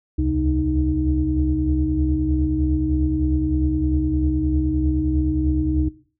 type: tone cluster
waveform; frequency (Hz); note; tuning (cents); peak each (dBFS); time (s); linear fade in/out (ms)
sine; 68.6 / 71.8 / 78.4 / 132.5 / 310.2; C#2 / D2 / D#2 / C3 / D#4; -17 / -39 / +14 / +22 / -5; -22 / -30 / -27 / -27 / -21; 0.18-5.89; 10
effects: noise-tail reverb RT60 0.4 s tail -17 dB re dry + tanh soft clip ceiling -7 dBFS